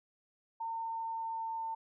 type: tone with pitch glide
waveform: sine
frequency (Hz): 909 to 900.6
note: A#5 to A5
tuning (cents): -44 to +40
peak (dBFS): -35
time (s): 0.6-1.75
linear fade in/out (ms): 10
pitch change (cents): -16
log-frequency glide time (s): 0.72-1.61
effects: none